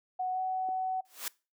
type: tone with pitch glide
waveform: sine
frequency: 740 to 749.9 Hz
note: F#5 to F#5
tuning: 0 to +23 cents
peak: -29 dBFS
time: 0.19-1.01 s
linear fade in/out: 10 ms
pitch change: +23 cents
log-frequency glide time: 0.32-0.4 s
type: clicks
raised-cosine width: 2 ms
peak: -30 dBFS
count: 2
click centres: 0.687 / 0.69 s
type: noise with exponential growth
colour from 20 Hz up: white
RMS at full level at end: -32 dBFS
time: 1.05-1.28 s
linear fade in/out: 2 ms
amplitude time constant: 49 ms
effects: noise-tail reverb RT60 0.3 s tail -23 dB re dry + high-pass 400 Hz 12 dB/octave